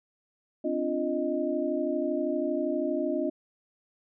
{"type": "tone cluster", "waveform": "sine", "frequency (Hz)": [259, 291.5, 344.3, 620], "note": ["C4", "D4", "F4", "D#5"], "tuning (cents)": [-17, -13, -25, -6], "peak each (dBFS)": [-33, -31, -31, -31], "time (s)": [0.64, 3.3], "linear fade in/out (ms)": 10, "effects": []}